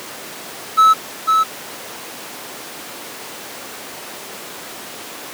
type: tone with echo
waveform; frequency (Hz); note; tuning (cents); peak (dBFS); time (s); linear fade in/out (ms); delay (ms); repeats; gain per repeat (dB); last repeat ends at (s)
triangle; 1300; E6; -24; -5; 0.77-0.94; 20; 500; 1; -4; 1.44
effects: pink hiss -31 dBFS RMS until 5.33 s + high-pass 300 Hz 12 dB/octave